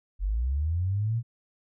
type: linear sweep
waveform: sine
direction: up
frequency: 43.65 to 120 Hz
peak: -24 dBFS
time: 0.19-1.23 s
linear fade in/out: 50 ms
effects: none